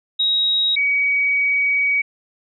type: tone pair in turn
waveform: sine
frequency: 3803 / 2262 Hz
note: A#7 / C#7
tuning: +34 / +34 cents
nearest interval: major sixth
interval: 900 cents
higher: first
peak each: -15 dBFS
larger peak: neither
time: 0.19-0.76 / 0.76-2.02 s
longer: second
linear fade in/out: 10 ms
effects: none